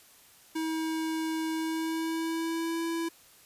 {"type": "tone with pitch glide", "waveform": "square", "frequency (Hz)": [320, 332.1], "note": ["D#4", "E4"], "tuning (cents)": [49, 13], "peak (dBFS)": -30, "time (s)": [0.55, 3.09], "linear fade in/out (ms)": 10, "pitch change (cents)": 64, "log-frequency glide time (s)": [1.53, 2.85], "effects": ["white hiss -57 dBFS RMS until 3.45 s", "resampled to 32000 Hz"]}